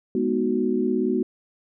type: chord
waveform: sine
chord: G# minor seventh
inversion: none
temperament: equal with one note detuned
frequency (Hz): 210.2 / 246.9 / 311.1 / 370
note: G#3 / B3 / D#4 / F#4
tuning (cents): +21 / 0 / 0 / 0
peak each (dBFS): -27 / -24 / -29 / -24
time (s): 0.15-1.23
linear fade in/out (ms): 2
effects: none